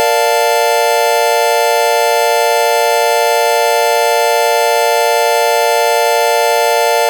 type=chord; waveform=square; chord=Bb major seventh; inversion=none; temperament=equal; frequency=466.2 / 587.3 / 698.5 / 880 Hz; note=Bb4 / D5 / F5 / A5; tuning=0 / 0 / 0 / 0 cents; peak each=-16 dBFS; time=0-7.09 s; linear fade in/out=0 ms; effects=none